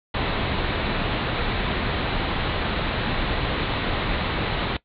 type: low-pass noise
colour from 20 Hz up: pink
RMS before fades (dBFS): -25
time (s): 0.14-4.77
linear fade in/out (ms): 5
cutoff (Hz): 4100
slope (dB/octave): 96
effects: noise-tail reverb RT60 0.1 s tail -19 dB re dry